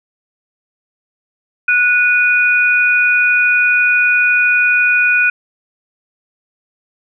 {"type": "tone pair together", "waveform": "sine", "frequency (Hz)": [1467, 2467], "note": ["F#6", "D#7"], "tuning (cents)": [-15, -15], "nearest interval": "major sixth", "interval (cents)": 900, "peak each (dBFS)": -12, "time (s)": [1.68, 5.3], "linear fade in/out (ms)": 5, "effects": []}